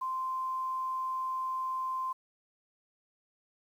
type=tone with quantisation; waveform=sine; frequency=1041 Hz; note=C6; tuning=9 cents flat; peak=-31 dBFS; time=0.01-2.13 s; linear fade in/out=10 ms; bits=10; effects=none